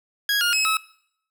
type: tone with pitch steps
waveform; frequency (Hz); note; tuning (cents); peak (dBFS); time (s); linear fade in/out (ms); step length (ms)
20% pulse; 1652 / 1421 / 2571 / 1293; G#6 / F6 / E7 / E6; -10 / +30 / -44 / -34; -14; 0.29-0.77; 2; 120
effects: noise-tail reverb RT60 0.7 s tail -21 dB re dry